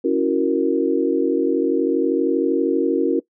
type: chord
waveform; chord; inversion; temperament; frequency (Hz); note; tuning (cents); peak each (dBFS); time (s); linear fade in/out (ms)
sine; F# dominant seventh; second; equal; 277.2 / 329.6 / 370 / 466.2; C#4 / E4 / F#4 / A#4; 0 / 0 / 0 / 0; -21; 0.04-3.2; 10
effects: noise-tail reverb RT60 0.1 s tail -19 dB re dry